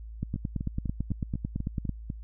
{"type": "two click trains", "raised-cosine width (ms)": 5, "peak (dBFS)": [-20, -17], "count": [8, 16], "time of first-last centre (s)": [[0.36, 2.101], [0.23, 1.893]], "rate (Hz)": [4.02, 9.02], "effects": ["added 55 Hz sine -39 dBFS peak until 2.23 s"]}